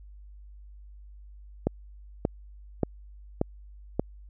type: click train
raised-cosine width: 2 ms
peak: -10 dBFS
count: 5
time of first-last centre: 1.67-3.996 s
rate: 1.72 Hz
effects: added 50 Hz sine -45 dBFS peak until 4.29 s